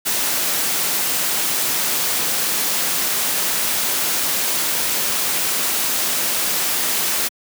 white noise, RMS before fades -20 dBFS, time 0.05-7.29 s, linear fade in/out 20 ms, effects high-pass 150 Hz 12 dB/octave

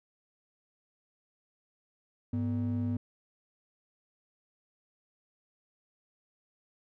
triangle ring-modulated tone, 173.5 Hz, F3, 11 cents flat, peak -23 dBFS, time 2.33-2.97 s, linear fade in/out 5 ms, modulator 71.3 Hz, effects tanh soft clip ceiling -20 dBFS

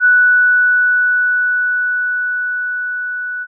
sine tone with level ramp, 1480 Hz, F#6, in tune, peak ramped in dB -6 to -20 dBFS, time 0-3.47 s, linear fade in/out 50 ms, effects none

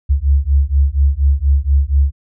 sine beating tone pair, 67.8 / 72 Hz, C#2 / D2, -38 / -34 cents, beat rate 4.2 Hz, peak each -13 dBFS, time 0.09-2.12 s, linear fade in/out 20 ms, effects none

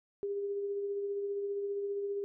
sine tone with tremolo, 402.2 Hz, G4, 44 cents sharp, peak -31 dBFS, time 0.23-2.24 s, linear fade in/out 0 ms, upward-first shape triangle, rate 15 Hz, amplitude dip 35%, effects none

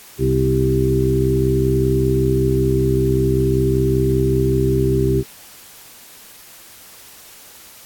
harmonic tone with a mistuned harmonic, 65.2 Hz, C2, 5 cents flat, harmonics 1 / 2 / 3 / 4 / 5 / 6, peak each -22 / -18 / -27 / -25 / -23 / -18 dBFS, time 0.18-5.24 s, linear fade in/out 50 ms, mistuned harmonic 5, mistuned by +25 cents, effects white hiss -42 dBFS RMS until 7.85 s + AAC 64 kbps

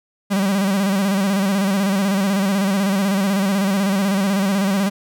45% pulse tone with vibrato, 196 Hz, G3, in tune, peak -16 dBFS, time 0.3-4.9 s, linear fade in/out 20 ms, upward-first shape square, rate 16 Hz, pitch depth 56 cents each way, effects none

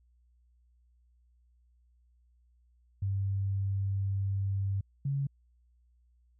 sine tone pair in turn, 98 / 138.91 Hz, G2 / C#3, 0 / +4 cents, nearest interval tritone, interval 604 cents, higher second, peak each -28 dBFS, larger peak neither, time 3.02-4.81 / 5.05-5.27 s, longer first, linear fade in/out 5 ms, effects added 60 Hz sine -63 dBFS peak until 6.39 s

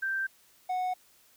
sine / triangle tone pair in turn, 1568 / 735.7 Hz, G6 / F#5, 0 / -10 cents, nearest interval octave + minor second, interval 1310 cents, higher first, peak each -28 / -26 dBFS, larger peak second, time 0.02-0.27 / 0.69-0.94 s, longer neither, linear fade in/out 10 ms, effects white hiss -62 dBFS RMS until 1.36 s

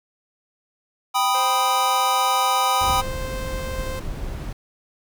square chord, G augmented, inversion none, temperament equal, 784 / 987.8 / 1244.5 Hz, G5 / B5 / D#6, 0 / 0 / 0 cents, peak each -23 dBFS, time 1.14-3.02 s, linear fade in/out 20 ms
sawtooth tone, 522 Hz, C5, 4 cents flat, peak -26 dBFS, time 1.34-4 s, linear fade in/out 10 ms
brown noise, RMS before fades -29 dBFS, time 2.81-4.53 s, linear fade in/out 5 ms
effects none

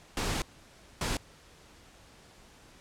pink noise bursts at uneven times, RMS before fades -31 dBFS, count 2, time 0.17-0.42 / 1.01-1.17 s, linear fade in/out 2 ms, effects pink hiss -56 dBFS RMS until 2.8 s + low-pass 9000 Hz 12 dB/octave

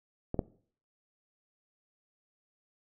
clicks, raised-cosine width 2 ms, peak -20 / -14 dBFS, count 2, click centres 0.344 / 0.392 s, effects noise-tail reverb RT60 0.5 s tail -20 dB re dry

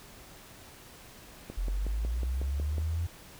click train, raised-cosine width 2 ms, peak -26 dBFS, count 8, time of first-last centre 1.5-2.782 s, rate 5.46 Hz
sine linear sweep, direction up, 41.91 to 85.7 Hz, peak -28 dBFS, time 1.57-3.07 s, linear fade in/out 10 ms
effects pink hiss -51 dBFS RMS until 3.39 s

